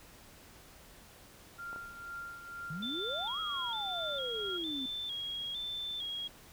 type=tone with tremolo; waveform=sine; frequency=1390 Hz; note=F6; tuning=9 cents flat; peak=-39 dBFS; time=1.58-4.58 s; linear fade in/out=20 ms; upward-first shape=triangle; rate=2.1 Hz; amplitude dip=65%
type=clicks; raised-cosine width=1 ms; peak=-34 dBFS; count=2; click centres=1.73 / 1.761 s
type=exponential two-way sweep; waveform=sine; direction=up then down; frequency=145.1 to 1316 to 253.7 Hz; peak=-38 dBFS; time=2.7-4.86 s; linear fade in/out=5 ms; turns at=3.4 s
type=tone with vibrato; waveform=sine; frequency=3413 Hz; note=G#7; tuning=47 cents sharp; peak=-36 dBFS; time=2.82-6.28 s; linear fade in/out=10 ms; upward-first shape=square; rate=1.1 Hz; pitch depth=63 cents each way
effects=pink hiss -56 dBFS RMS until 6.52 s